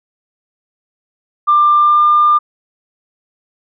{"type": "tone with pitch glide", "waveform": "sine", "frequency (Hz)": [1190, 1200.4], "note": ["D6", "D6"], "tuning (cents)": [22, 38], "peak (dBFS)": -6, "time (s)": [1.47, 2.39], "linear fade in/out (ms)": 20, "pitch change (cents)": 16, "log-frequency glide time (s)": [1.77, 2.03], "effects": ["tanh soft clip ceiling -2 dBFS"]}